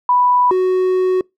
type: tone pair in turn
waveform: sine / triangle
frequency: 987.8 / 370.4 Hz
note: B5 / F#4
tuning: 0 / +2 cents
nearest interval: octave + perfect fourth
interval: 1698 cents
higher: first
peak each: -10 / -10 dBFS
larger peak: neither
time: 0.09-0.51 / 0.51-1.21 s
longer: second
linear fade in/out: 2 ms
effects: noise-tail reverb RT60 0.2 s tail -26 dB re dry